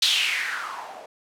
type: noise with low-pass filter sweep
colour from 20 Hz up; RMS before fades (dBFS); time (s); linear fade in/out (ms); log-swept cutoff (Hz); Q
violet; -26; 0.02-1.06; 5; 3900 to 600; 4.7
effects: none